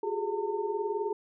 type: tone cluster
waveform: sine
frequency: 361.7 / 406.3 / 425.6 / 905 Hz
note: F#4 / G#4 / G#4 / A5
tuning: -39 / -38 / +42 / +48 cents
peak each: -37 / -32 / -34 / -36 dBFS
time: 0.03-1.13 s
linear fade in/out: 5 ms
effects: none